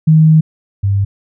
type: tone pair in turn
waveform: sine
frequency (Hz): 157.5 / 99.22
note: D#3 / G2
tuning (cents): +21 / +21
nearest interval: minor sixth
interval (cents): 800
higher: first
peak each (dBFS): -4 / -10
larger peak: first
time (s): 0.07-0.41 / 0.83-1.05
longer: first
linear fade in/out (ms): 10
effects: none